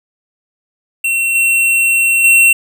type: tone with level steps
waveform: square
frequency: 2720 Hz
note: F7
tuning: 46 cents flat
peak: -13 / -10 / -6 dBFS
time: 1.04-2.53 s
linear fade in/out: 5 ms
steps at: 1.35 / 2.24 s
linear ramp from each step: 2 ms
effects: none